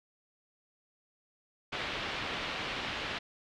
white low-pass noise, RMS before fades -37 dBFS, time 1.72-3.19 s, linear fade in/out 10 ms, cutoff 3500 Hz, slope 24 dB/octave, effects none

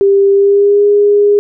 sine tone with pitch glide, 396 to 410.2 Hz, G4 to G#4, +18 to -21 cents, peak -5 dBFS, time 0.01-1.39 s, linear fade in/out 0 ms, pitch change +61 cents, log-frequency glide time 0.32-0.86 s, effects none

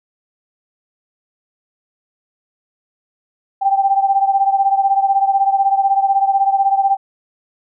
sine beating tone pair, 782 / 798 Hz, G5 / G5, -4 / +31 cents, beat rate 16 Hz, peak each -13 / -17 dBFS, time 3.61-6.97 s, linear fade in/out 20 ms, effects none

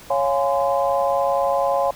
sine chord, Db major seventh, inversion none, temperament equal with one note detuned, 554.4 / 698.5 / 830.6 / 1027.9 Hz, Db5 / F5 / Ab5 / C6, 0 / 0 / 0 / -31 cents, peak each -20 / -23 / -24 / -25 dBFS, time 0.1-1.91 s, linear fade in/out 5 ms, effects pink hiss -43 dBFS RMS until 1.95 s

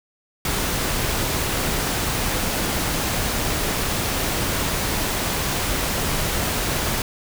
pink noise, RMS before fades -23 dBFS, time 0.45-7.02 s, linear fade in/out 2 ms, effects none

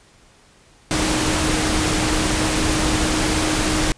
sine tone in noise, 311.1 Hz, D#4, in tune, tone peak -23 dBFS, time 0.91-3.92 s, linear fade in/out 0 ms, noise pink, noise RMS -20 dBFS, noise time 0.91-3.92 s, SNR -6 dB, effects pink hiss -52 dBFS RMS until 3.97 s + resampled to 22050 Hz

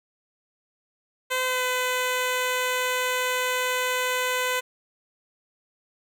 10% pulse tone with pitch glide, 512 to 504.7 Hz, C5 to B4, -38 to +38 cents, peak -15 dBFS, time 1.3-4.61 s, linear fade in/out 20 ms, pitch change -24 cents, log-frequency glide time 1.45-1.63 s, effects none

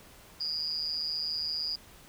sine tone with amplitude modulation, 4859 Hz, D#8, 42 cents flat, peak -26 dBFS, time 0.4-1.76 s, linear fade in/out 10 ms, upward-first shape sine, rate 155 Hz, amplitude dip 100%, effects pink hiss -54 dBFS RMS until 2.08 s

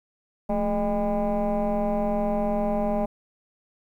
sine tone with frequency modulation, 415.3 Hz, G#4, in tune, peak -20 dBFS, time 0.49-3.06 s, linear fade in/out 10 ms, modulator 197 Hz, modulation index 2, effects tanh soft clip ceiling -19 dBFS + 10-bit

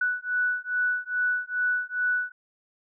sine beating tone pair, 1480 / 1482.4 Hz, F#6 / F#6, 0 / +3 cents, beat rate 2.4 Hz, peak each -27 dBFS, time 0.01-2.32 s, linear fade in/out 5 ms, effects none

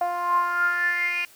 10% pulse tone with band-pass filter sweep, 350.6 Hz, F4, 7 cents sharp, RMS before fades -24 dBFS, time 0.01-1.25 s, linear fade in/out 2 ms, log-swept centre 740 to 2600 Hz, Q 9.7, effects white hiss -52 dBFS RMS until 1.35 s

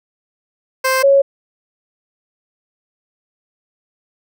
15% pulse / sine tone pair in turn, 523.3 / 552.8 Hz, C5 / C#5, 0 / -5 cents, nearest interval minor second, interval 95 cents, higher second, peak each -7 / -7 dBFS, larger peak neither, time 0.84-1.03 / 1.03-1.22 s, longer neither, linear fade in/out 10 ms, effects none

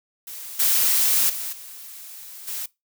blue noise with level steps, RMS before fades -36 / -19 / -30 / -40 / -30 dBFS, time 0.27-2.66 s, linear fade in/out 5 ms, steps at 0.59 / 1.29 / 1.52 / 2.47 s, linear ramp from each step 10 ms, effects noise-tail reverb RT60 0.2 s tail -21 dB re dry

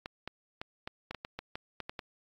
clicks, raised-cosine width 0.3 ms, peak -22 dBFS, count 12, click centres 0.059 / 0.276 / 0.615 / 0.875 / 1.11 / 1.147 / 1.249 / 1.39 / 1.555 / 1.803 / 1.895 / 1.992 s, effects AAC 48 kbps

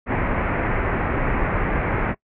pink low-pass noise, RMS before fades -22 dBFS, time 0.06-2.15 s, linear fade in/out 50 ms, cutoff 2300 Hz, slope 48 dB/octave, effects noise-tail reverb RT60 0.1 s tail -22 dB re dry

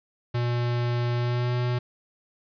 square tone with pitch glide, 120.5 to 122.82 Hz, B2 to B2, -42 to -9 cents, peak -24 dBFS, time 0.34-1.79 s, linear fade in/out 10 ms, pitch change +33 cents, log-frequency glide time 1.15-1.54 s, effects resampled to 11025 Hz + 9-bit

